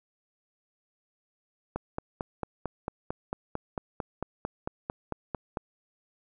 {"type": "click train", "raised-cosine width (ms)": 1, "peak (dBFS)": -17, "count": 18, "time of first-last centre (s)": [1.76, 5.572], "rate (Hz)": 4.46, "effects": []}